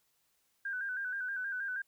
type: tone with vibrato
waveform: sine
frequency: 1550 Hz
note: G6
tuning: 20 cents flat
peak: -34 dBFS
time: 0.65-1.82 s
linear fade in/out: 5 ms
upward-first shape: square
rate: 6.3 Hz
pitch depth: 57 cents each way
effects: white hiss -75 dBFS RMS until 1.87 s